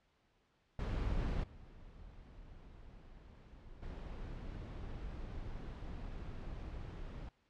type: noise with level steps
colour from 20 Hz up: brown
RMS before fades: -36 / -55 / -45 dBFS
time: 0.79-7.29 s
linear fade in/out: 2 ms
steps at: 1.43 / 3.82 s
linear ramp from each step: 10 ms
effects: pink hiss -75 dBFS RMS until 7.49 s + low-pass 4000 Hz 12 dB/octave